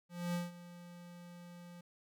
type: tone with ADSR envelope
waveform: square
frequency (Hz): 174.61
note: F3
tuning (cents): 0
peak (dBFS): -34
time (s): 0.09-1.81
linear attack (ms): 250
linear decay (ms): 170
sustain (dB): -17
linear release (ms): 5
effects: none